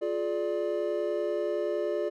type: chord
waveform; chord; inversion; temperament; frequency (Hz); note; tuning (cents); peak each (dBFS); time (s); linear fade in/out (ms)
triangle; D diminished; first; just; 352.4 / 422.9 / 587.3; F4 / Ab4 / D5; +16 / +31 / 0; -30 / -30 / -29; 0.01-2.1; 20
effects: none